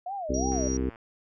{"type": "tone with vibrato", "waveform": "sine", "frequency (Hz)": 690, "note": "F5", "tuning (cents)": -21, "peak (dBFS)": -31, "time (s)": [0.06, 0.68], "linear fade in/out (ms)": 5, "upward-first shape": "sine", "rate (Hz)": 2.9, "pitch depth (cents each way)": 270}
{"type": "harmonic tone", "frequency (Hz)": 65.41, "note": "C2", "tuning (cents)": 0, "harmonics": [1, 2, 3, 4, 5, 6, 7], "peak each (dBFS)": [-30, -39, -37, -30, -35, -34, -37], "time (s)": [0.29, 0.9], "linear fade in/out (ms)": 10}
{"type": "tone", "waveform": "sine", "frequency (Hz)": 5720, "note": "F8", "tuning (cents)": 41, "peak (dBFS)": -33, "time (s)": [0.34, 0.77], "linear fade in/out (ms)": 2}
{"type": "click train", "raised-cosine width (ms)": 0.5, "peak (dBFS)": -33, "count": 51, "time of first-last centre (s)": [0.52, 0.959], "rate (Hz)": 114}
{"effects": []}